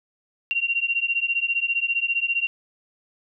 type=beating tone pair; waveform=sine; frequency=2752 / 2767 Hz; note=F7 / F7; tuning=-26 / -17 cents; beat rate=15 Hz; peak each=-24 dBFS; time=0.51-2.47 s; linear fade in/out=0 ms; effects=none